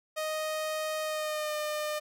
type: tone with pitch glide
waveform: sawtooth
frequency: 622.3 to 604.9 Hz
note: D#5 to D#5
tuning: 0 to -49 cents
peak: -27 dBFS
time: 0.16-2 s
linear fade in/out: 20 ms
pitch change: -49 cents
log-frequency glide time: 1.02-1.55 s
effects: none